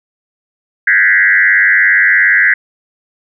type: tone with frequency modulation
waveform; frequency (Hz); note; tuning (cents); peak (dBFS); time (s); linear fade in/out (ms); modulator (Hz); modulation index
sine; 1804; A6; +43; -6; 0.87-2.54; 5; 97.2; 2.6
effects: none